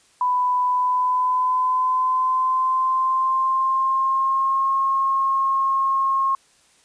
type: tone with pitch glide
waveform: sine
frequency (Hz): 995 to 1078.8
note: B5 to C#6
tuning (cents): +13 to -47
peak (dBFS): -17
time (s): 0.21-6.35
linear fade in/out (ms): 2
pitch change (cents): +140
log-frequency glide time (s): 0.66-4.73
effects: white hiss -57 dBFS RMS until 6.84 s + resampled to 22050 Hz